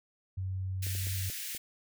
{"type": "tone with pitch glide", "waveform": "sine", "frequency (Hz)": [94.2, 94.8], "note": ["F#2", "F#2"], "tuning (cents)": [32, 43], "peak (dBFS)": -32, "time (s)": [0.37, 1.3], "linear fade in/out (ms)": 10, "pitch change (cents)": 11, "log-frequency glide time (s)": [0.83, 0.88]}
{"type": "high-pass noise", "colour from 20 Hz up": "white", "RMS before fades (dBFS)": -39, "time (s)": [0.82, 1.58], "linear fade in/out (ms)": 10, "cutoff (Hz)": 1600, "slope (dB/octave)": 48}
{"type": "clicks", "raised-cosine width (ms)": 2, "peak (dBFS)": -35, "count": 5, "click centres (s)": [0.868, 0.952, 1.07, 1.3, 1.549]}
{"effects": []}